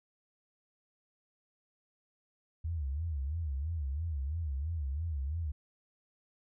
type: tone with vibrato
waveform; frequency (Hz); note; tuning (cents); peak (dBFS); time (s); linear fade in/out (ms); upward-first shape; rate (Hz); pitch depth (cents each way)
sine; 75.2; D2; +42; -32; 2.64-5.52; 10; sine; 3; 210
effects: none